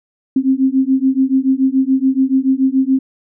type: beating tone pair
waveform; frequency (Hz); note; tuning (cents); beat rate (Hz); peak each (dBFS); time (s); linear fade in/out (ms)
sine; 261.6 / 268.6; C4 / C4; 0 / +46; 7; -14; 0.36-2.99; 5
effects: none